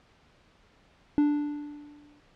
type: tone with exponential decay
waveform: triangle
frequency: 293.7 Hz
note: D4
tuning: in tune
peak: -16 dBFS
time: 1.18-2.2 s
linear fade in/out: 0 ms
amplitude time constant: 220 ms
effects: pink hiss -61 dBFS RMS until 2.35 s + low-pass 4000 Hz 12 dB/octave